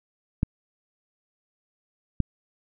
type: clicks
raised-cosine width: 5 ms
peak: -9 dBFS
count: 2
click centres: 0.431 / 2.203 s
effects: none